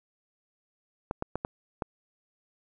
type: clicks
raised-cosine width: 1 ms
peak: -16 dBFS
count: 5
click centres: 1.111 / 1.224 / 1.356 / 1.449 / 1.822 s
effects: none